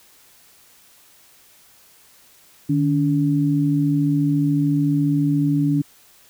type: tone pair together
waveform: sine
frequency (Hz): 151.2 / 285.2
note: D#3 / C#4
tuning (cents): -49 / +49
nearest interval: major seventh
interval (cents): 1098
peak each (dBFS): -19 / -18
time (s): 2.69-5.82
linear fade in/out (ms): 10
effects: white hiss -52 dBFS RMS until 6.29 s